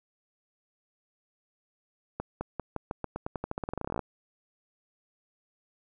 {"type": "accelerating click train", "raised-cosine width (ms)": 1, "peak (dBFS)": -18, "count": 25, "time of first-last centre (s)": [2.2, 3.993], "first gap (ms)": 210, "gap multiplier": 0.89, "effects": []}